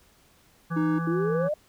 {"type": "harmonic tone", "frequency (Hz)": 166.4, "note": "E3", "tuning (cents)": 17, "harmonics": [1, 3, 5, 7, 9, 10], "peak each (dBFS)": [-27, -41, -44, -35, -40, -43], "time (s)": [0.7, 1.49], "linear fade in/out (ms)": 20}
{"type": "tone", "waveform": "triangle", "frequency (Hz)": 309.3, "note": "D#4", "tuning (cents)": -10, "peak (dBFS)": -21, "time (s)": [0.76, 0.99], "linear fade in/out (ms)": 10}
{"type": "exponential sweep", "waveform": "sine", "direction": "up", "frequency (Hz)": [318.1, 624], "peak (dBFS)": -24, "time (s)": [1.07, 1.54], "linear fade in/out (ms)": 5}
{"effects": ["pink hiss -60 dBFS RMS until 1.68 s"]}